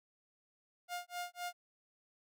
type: tone with tremolo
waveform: sawtooth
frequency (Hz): 708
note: F5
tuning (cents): +23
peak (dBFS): -34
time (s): 0.88-1.53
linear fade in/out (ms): 50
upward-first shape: sine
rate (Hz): 3.9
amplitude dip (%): 100
effects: none